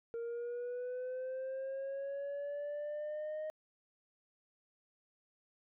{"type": "linear sweep", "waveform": "sine", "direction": "up", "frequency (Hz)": [462.7, 622.3], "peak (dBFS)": -35, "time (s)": [0.14, 3.5], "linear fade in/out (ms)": 0, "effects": ["tanh soft clip ceiling -37 dBFS"]}